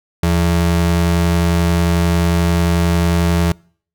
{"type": "ring-modulated tone", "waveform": "square", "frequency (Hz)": 126.1, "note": "B2", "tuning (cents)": 36, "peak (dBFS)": -10, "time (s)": [0.23, 3.52], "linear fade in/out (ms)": 0, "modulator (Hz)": 45.6, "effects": ["noise-tail reverb RT60 0.5 s tail -26 dB re dry"]}